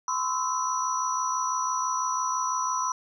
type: tone cluster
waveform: sine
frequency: 1015 / 1081 / 1313 / 5870 Hz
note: B5 / C#6 / E6 / F#8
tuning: +47 / -44 / -7 / -15 cents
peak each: -27 / -35 / -33 / -32 dBFS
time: 0.08-2.92 s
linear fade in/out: 2 ms
effects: 10-bit